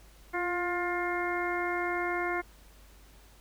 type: harmonic tone with a mistuned harmonic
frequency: 353.9 Hz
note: F4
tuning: 23 cents sharp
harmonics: 1 / 2 / 3 / 4 / 5 / 6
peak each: -33 / -35 / -37 / -37 / -39 / -36 dBFS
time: 0.33-2.42 s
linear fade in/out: 20 ms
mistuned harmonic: 1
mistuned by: -30 cents
effects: added 50 Hz sine -54 dBFS peak until 3.4 s + pink hiss -59 dBFS RMS until 3.4 s